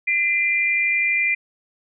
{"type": "tone pair together", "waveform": "sine", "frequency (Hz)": [2040, 2388], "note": ["C7", "D7"], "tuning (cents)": [-44, 28], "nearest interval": "minor third", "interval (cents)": 272, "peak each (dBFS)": [-21, -19], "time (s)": [0.07, 1.35], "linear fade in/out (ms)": 10, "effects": []}